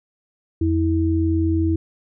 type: tone pair together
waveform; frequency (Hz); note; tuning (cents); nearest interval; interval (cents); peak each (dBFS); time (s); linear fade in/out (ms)
sine; 86 / 324.3; F2 / E4; -26 / -28; octave + major seventh; 2298; -19; 0.61-1.76; 5
effects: none